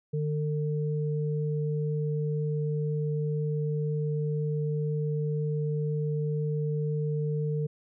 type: tone pair together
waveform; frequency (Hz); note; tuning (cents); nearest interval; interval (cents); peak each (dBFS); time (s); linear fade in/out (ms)
sine; 150.33 / 451; D3 / A4; +41 / +43; octave + perfect fifth; 1902; -27 / -33; 0.13-7.67; 10
effects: none